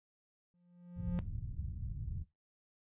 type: tone with exponential growth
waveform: triangle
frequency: 175.8 Hz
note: F3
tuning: 12 cents sharp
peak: -29 dBFS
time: 0.54-1.19 s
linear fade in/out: 0 ms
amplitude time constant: 140 ms
type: low-pass noise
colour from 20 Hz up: white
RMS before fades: -41 dBFS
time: 0.96-2.24 s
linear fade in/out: 20 ms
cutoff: 120 Hz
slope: 24 dB/octave
effects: noise-tail reverb RT60 0.2 s tail -17 dB re dry + resampled to 8000 Hz